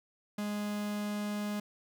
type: tone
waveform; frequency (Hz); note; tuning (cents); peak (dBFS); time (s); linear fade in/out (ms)
45% pulse; 207.7; G#3; 0; -33; 0.38-1.6; 5
effects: none